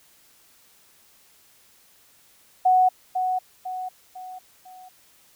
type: tone with echo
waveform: sine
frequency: 740 Hz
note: F#5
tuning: in tune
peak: -14 dBFS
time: 2.65-2.89 s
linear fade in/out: 10 ms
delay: 500 ms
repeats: 4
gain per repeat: -7 dB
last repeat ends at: 4.89 s
effects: white hiss -57 dBFS RMS until 5.35 s